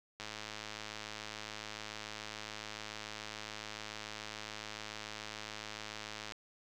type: click train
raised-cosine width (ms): 0.2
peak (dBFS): -25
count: 656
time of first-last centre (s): 0.2-6.321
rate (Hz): 107
effects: none